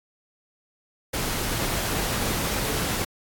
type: tone in noise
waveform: sine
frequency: 433.8 Hz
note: A4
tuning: 25 cents flat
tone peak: -35 dBFS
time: 2.62-2.83 s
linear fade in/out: 10 ms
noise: pink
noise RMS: -27 dBFS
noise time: 1.13-3.05 s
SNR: -11 dB
effects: AAC 64 kbps